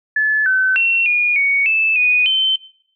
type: tone with pitch steps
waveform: sine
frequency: 1727 / 1525 / 2720 / 2438 / 2233 / 2629 / 2478 / 3084 Hz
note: A6 / G6 / F7 / D#7 / C#7 / E7 / D#7 / G7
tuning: -33 / -48 / -46 / -36 / +12 / -5 / -8 / -29 cents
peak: -12 dBFS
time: 0.16-2.56 s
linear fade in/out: 5 ms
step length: 300 ms
effects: noise-tail reverb RT60 0.6 s tail -18 dB re dry